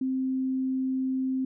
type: tone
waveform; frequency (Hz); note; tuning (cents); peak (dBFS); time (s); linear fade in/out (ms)
sine; 261.6; C4; 0; -25; 0.01-1.45; 5
effects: none